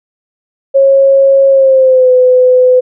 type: tone with pitch glide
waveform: sine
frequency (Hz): 545 to 505.6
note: C#5 to B4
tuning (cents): -29 to +41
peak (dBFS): -3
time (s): 0.74-2.81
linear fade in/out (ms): 20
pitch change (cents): -130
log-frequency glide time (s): 1.49-2.11
effects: none